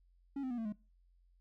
triangle tone with pitch steps, 277.6 / 259 / 241.7 / 225.5 / 210.4 Hz, C#4 / C4 / B3 / A3 / G#3, +3 / -17 / -37 / +43 / +23 cents, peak -34 dBFS, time 0.36-0.725 s, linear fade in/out 5 ms, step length 73 ms, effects noise-tail reverb RT60 0.3 s tail -21 dB re dry + added 44 Hz sine -65 dBFS peak until 1.4 s

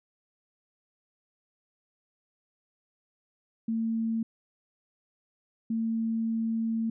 sine tone pair in turn, 225.7 / 225.7 Hz, A3 / A3, +44 / +44 cents, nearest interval unison, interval 0 cents, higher neither, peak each -26 dBFS, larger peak neither, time 3.68-4.23 / 5.7-6.9 s, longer second, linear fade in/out 5 ms, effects none

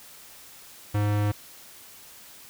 square tone with low-pass filter, 103.83 Hz, G#2, in tune, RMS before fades -24 dBFS, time 0.94-1.32 s, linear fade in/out 10 ms, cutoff 2500 Hz, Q 0.68, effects white hiss -48 dBFS RMS until 2.49 s

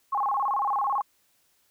sine tone with vibrato, 942 Hz, A#5, 18 cents sharp, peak -23 dBFS, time 0.12-1.02 s, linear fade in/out 10 ms, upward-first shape square, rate 18 Hz, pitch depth 250 cents each way, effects white hiss -67 dBFS RMS until 1.7 s

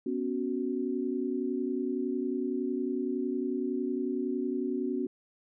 sine chord, B suspended second, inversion none, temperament just, 246.9 / 277.8 / 370.4 Hz, B3 / C#4 / F#4, 0 / +4 / +2 cents, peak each -33 dBFS, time 0.06-5.07 s, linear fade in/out 5 ms, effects none

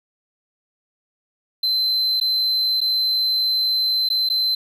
triangle tone with dropouts, 4076 Hz, C8, 46 cents flat, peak -16 dBFS, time 1.63-4.55 s, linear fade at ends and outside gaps 5 ms, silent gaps 2.201-2.211 / 2.806-2.813 / 4.089-4.1 / 4.29-4.299 s, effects none

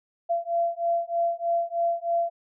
sine beating tone pair, 680 / 683.2 Hz, F5 / F5, -46 / -38 cents, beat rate 3.2 Hz, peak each -26 dBFS, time 0.29-2.3 s, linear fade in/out 20 ms, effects none

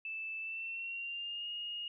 sine tone with pitch glide, 2637 to 2859 Hz, E7 to F7, 0 to +40 cents, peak -38 dBFS, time 0.05-1.88 s, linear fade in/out 2 ms, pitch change +140 cents, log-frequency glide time 0.4-1.49 s, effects none

